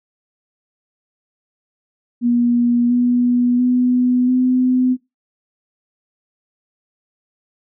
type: tone with pitch steps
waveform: sine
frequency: 240 / 244.5 / 249 / 253.7 Hz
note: B3 / B3 / B3 / B3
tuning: -49 / -17 / +14 / +47 cents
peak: -12 dBFS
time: 2.21-4.97 s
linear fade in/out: 50 ms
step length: 690 ms
effects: noise-tail reverb RT60 0.2 s tail -18 dB re dry